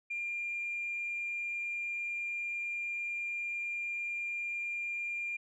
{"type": "tone", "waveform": "sine", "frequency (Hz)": 2397, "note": "D7", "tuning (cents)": 35, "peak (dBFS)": -33, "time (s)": [0.1, 5.37], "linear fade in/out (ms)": 10, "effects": ["tanh soft clip ceiling -29 dBFS"]}